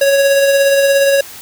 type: tone with tremolo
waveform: square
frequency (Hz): 554.4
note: C#5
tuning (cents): 0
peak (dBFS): -8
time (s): 0.01-1.21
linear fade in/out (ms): 5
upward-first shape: sine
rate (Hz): 17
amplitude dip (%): 30
effects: white hiss -33 dBFS RMS until 1.41 s